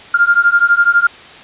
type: beating tone pair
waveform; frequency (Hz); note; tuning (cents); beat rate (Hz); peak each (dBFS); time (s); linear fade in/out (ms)
sine; 1396.9 / 1408.9; F6 / F6; 0 / +15; 12; -11; 0.14-1.07; 5
effects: white hiss -36 dBFS RMS until 1.43 s + resampled to 8000 Hz